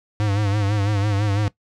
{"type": "tone with vibrato", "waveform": "square", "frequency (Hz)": 102.4, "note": "G#2", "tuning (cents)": -24, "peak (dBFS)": -19, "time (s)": [0.2, 1.48], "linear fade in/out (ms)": 0, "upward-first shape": "sine", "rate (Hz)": 6, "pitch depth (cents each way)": 73, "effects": ["noise-tail reverb RT60 0.1 s tail -18 dB re dry", "low-pass 6000 Hz 12 dB/octave"]}